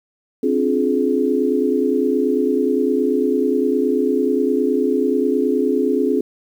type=chord; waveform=sine; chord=D half-diminished seventh; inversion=third; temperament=just; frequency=264.3 / 293.7 / 352.4 / 422.9 Hz; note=C4 / D4 / F4 / Ab4; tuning=+18 / 0 / +16 / +31 cents; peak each=-19 / -23 / -22 / -19 dBFS; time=0.43-6.21 s; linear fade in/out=5 ms; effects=8-bit